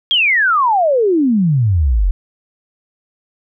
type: exponential sweep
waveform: sine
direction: down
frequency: 3318 to 40.97 Hz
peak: -10 dBFS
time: 0.11-2.11 s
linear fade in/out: 0 ms
effects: none